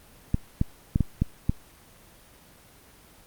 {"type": "clicks", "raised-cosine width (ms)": 5, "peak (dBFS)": -9, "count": 6, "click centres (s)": [0.344, 0.614, 0.959, 1.007, 1.22, 1.495], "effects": ["pink hiss -53 dBFS RMS until 3.26 s", "Opus 24 kbps"]}